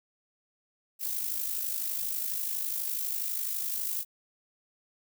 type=noise with amplitude modulation; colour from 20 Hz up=violet; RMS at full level=-30 dBFS; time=0.99-4.05 s; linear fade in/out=50 ms; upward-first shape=sine; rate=52.1 Hz; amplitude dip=55%; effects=none